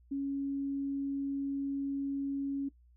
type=tone; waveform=sine; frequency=277.2 Hz; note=C#4; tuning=in tune; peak=-31 dBFS; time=0.11-2.69 s; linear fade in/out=10 ms; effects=noise-tail reverb RT60 0.1 s tail -17 dB re dry + added 60 Hz sine -59 dBFS peak until 2.96 s